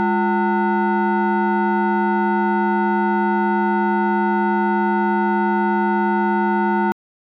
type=tone with frequency modulation; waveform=sine; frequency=349.2 Hz; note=F4; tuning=in tune; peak=-14 dBFS; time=0-6.92 s; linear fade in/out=0 ms; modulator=555 Hz; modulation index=1.6; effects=tanh soft clip ceiling -11 dBFS